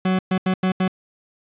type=tone bursts at uneven times; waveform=40% pulse; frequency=186.5 Hz; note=F#3; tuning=14 cents sharp; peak=-16 dBFS; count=5; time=0.05-0.19 / 0.31-0.38 / 0.46-0.54 / 0.63-0.72 / 0.8-0.88 s; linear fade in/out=5 ms; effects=resampled to 8000 Hz + 8-bit